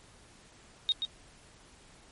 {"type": "tone with echo", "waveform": "sine", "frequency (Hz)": 3729, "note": "A#7", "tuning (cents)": 0, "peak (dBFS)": -23, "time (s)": [0.89, 0.92], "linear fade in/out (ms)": 0, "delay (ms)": 130, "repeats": 1, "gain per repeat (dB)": -6, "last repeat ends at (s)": 1.05, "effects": ["pink hiss -57 dBFS RMS until 2.11 s", "MP3 48 kbps"]}